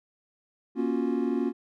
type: chord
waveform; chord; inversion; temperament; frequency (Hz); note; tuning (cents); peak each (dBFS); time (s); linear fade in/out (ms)
triangle; Gb major seventh; first; equal with one note detuned; 237.7 / 277.2 / 349.2 / 370; Bb3 / Db4 / F4 / Gb4; +34 / 0 / 0 / 0; -27 / -27 / -29 / -31; 0.75-1.53; 50
effects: none